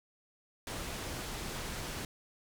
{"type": "low-pass noise", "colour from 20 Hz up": "pink", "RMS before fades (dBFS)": -40, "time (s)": [0.67, 2.05], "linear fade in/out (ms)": 2, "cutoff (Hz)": 11000, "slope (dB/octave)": 12, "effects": []}